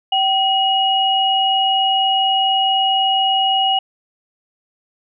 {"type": "tone pair together", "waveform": "sine", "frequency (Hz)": [770.5, 2894], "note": ["G5", "F#7"], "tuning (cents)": [-30, -39], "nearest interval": "octave + major seventh", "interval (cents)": 2291, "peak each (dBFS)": -16, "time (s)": [0.12, 3.79], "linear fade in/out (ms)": 5, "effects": []}